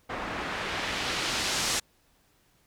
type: noise with low-pass filter sweep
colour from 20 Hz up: white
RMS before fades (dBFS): -31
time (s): 0.09-1.8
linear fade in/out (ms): 10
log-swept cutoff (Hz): 1300 to 7500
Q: 0.85
effects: pink hiss -66 dBFS RMS until 2.66 s